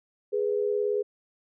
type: tone pair together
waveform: sine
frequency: 415.3 / 493.9 Hz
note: G#4 / B4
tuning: 0 / 0 cents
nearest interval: minor third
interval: 300 cents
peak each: -25 / -29 dBFS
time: 0.32-1.03 s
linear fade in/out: 20 ms
effects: none